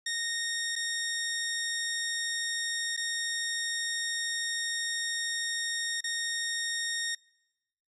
15% pulse tone with dropouts, 1853 Hz, A#6, 11 cents flat, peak -24 dBFS, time 0.06-7.15 s, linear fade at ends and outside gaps 5 ms, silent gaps 0.756-0.761 / 2.966-2.974 / 6.008-6.04 s, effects noise-tail reverb RT60 0.9 s tail -24 dB re dry + resampled to 24000 Hz

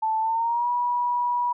sine tone with pitch glide, 880 to 970.8 Hz, A5 to B5, 0 to -30 cents, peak -21 dBFS, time 0.02-1.53 s, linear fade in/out 10 ms, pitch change +170 cents, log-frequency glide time 0.2-0.69 s, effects none

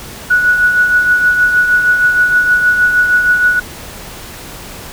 sine tone with tremolo, 1469 Hz, F#6, 13 cents flat, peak -5 dBFS, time 0.3-3.6 s, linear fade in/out 10 ms, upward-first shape triangle, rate 6.4 Hz, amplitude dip 55%, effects pink hiss -30 dBFS RMS until 4.92 s

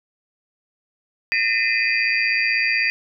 sine tone cluster, 1825 / 2026 / 2438 / 2554 / 4704 Hz, A#6 / B6 / D#7 / D#7 / D8, -37 / +44 / -36 / +45 / +2 cents, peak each -23 / -24 / -22 / -24 / -28 dBFS, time 1.32-2.9 s, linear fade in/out 0 ms, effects none

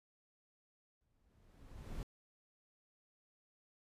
brown noise with exponential growth, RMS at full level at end -42 dBFS, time 1.01-2.03 s, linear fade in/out 0 ms, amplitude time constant 220 ms, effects resampled to 32000 Hz

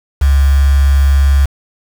sine tone with quantisation, 69.3 Hz, C#2, in tune, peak -6 dBFS, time 0.21-1.46 s, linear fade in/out 10 ms, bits 4, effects none

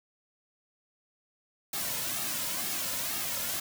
white noise with flanger, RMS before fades -33 dBFS, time 1.73-3.6 s, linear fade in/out 5 ms, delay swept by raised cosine 2 to 2.62 ms, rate 2.1 Hz, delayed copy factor -0.65, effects none

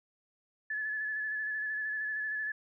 sine tone with vibrato, 1723 Hz, A6, 37 cents flat, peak -32 dBFS, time 0.7-2.52 s, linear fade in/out 5 ms, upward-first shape square, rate 13 Hz, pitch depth 21 cents each way, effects none

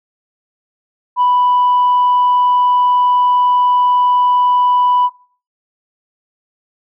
sine tone, 989 Hz, B5, 2 cents sharp, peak -8 dBFS, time 1.16-5.1 s, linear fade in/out 50 ms, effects noise-tail reverb RT60 0.4 s tail -18 dB re dry + tanh soft clip ceiling -6 dBFS

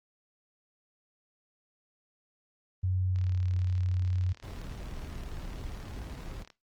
sine tone with pitch glide, 92.5 to 91.17 Hz, F#2 to F#2, 0 to -25 cents, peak -26 dBFS, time 2.83-4.33 s, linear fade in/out 10 ms, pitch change -25 cents, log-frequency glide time 3.08-3.4 s
click train, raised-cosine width 0.2 ms, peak -33 dBFS, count 125, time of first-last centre 3.16-6.502 s, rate 37.1 Hz
brown noise, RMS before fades -40 dBFS, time 4.42-6.44 s, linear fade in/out 20 ms
effects noise-tail reverb RT60 0.2 s tail -17 dB re dry + Opus 24 kbps

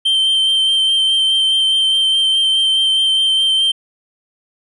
triangle tone with vibrato, 3128 Hz, G7, 4 cents flat, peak -10 dBFS, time 0.05-3.72 s, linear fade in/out 10 ms, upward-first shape sine, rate 4.8 Hz, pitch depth 14 cents each way, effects resampled to 24000 Hz

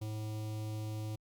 square tone with notch filter, 107.9 Hz, A2, 33 cents flat, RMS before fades -39 dBFS, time 0.01-1.16 s, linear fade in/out 10 ms, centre 1600 Hz, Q 0.76, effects Opus 48 kbps

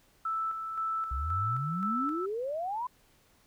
sine tone with tremolo, 1318.5 Hz, E6, in tune, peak -29 dBFS, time 0.25-2.26 s, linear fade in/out 5 ms, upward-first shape square, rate 1.9 Hz, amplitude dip 45%
sine exponential sweep, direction up, 61.74 to 1029 Hz, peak -31 dBFS, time 1.11-2.87 s, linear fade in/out 5 ms
effects pink hiss -65 dBFS RMS until 3.46 s

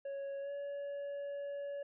triangle tone with pitch glide, 554.4 to 566.7 Hz, C#5 to C#5, 0 to +38 cents, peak -37 dBFS, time 0.05-1.83 s, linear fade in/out 5 ms, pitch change +38 cents, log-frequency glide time 0.41-0.51 s, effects resampled to 8000 Hz

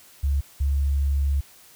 sine tone pair in turn, 69.9 / 69.9 Hz, C#2 / C#2, +15 / +15 cents, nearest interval unison, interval 0 cents, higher neither, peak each -19 dBFS, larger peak neither, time 0.23-0.41 / 0.6-1.41 s, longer second, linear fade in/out 10 ms, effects white hiss -51 dBFS RMS until 1.75 s

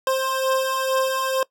25% pulse beating tone pair, 525 / 527.2 Hz, C5 / C5, +6 / +13 cents, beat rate 2.2 Hz, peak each -22 / -18 dBFS, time 0.07-1.43 s, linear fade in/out 2 ms, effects noise-tail reverb RT60 0.1 s tail -22 dB re dry

